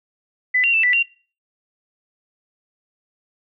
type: tone with pitch steps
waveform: sine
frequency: 2001 / 2761 / 2654 / 1975 / 2761 Hz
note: B6 / F7 / E7 / B6 / F7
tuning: +22 / -20 / +11 / 0 / -20 cents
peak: -14 dBFS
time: 0.54-1.03 s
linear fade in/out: 10 ms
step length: 98 ms
effects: noise-tail reverb RT60 0.4 s tail -22 dB re dry